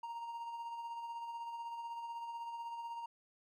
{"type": "tone with tremolo", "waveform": "triangle", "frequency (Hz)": 932.3, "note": "A#5", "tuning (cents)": 0, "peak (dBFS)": -38, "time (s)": [0.03, 3.06], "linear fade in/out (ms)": 5, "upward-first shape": "sine", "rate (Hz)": 16, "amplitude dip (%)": 40, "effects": []}